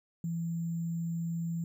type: tone with sample-and-hold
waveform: sine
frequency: 167.1 Hz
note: E3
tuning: 24 cents sharp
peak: -31 dBFS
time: 0.24-1.64 s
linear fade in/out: 2 ms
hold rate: 7350 Hz
effects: none